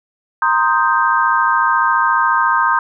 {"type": "chord", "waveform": "sine", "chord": "C minor seventh", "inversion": "third", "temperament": "equal", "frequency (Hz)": [932.3, 1046.5, 1244.5, 1568], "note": ["Bb5", "C6", "Eb6", "G6"], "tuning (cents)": [0, 0, 0, 0], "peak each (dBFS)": -17, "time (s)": [0.42, 2.79], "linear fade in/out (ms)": 2, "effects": []}